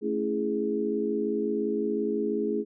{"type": "chord", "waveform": "sine", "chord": "A major seventh", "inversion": "none", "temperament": "equal", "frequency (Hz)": [220, 277.2, 329.6, 415.3], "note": ["A3", "C#4", "E4", "G#4"], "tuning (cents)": [0, 0, 0, 0], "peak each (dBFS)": [-31, -34, -32, -28], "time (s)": [0.01, 2.65], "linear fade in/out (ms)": 50, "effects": []}